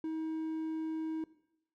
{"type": "tone", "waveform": "triangle", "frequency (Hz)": 318.2, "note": "D#4", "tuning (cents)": 39, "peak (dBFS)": -32, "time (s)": [0.04, 1.24], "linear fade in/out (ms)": 2, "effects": ["noise-tail reverb RT60 0.8 s tail -18 dB re dry"]}